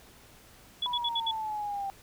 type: tone bursts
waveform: sine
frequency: 3400 Hz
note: G#7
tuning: 40 cents sharp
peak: -27 dBFS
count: 5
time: 0.82-1.312 s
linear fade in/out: 5 ms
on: 48 ms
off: 63 ms
type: exponential sweep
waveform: sine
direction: down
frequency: 987.8 to 783 Hz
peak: -31 dBFS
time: 0.86-1.9 s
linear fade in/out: 0 ms
effects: pink hiss -55 dBFS RMS until 2.02 s